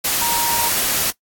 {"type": "tone in noise", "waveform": "sine", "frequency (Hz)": 938, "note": "A#5", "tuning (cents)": 11, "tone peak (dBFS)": -21, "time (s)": [0.21, 0.69], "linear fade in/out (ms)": 10, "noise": "white", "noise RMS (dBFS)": -19, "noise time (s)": [0.04, 1.11], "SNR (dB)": -5, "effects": ["noise-tail reverb RT60 0.1 s tail -19 dB re dry", "AAC 64 kbps"]}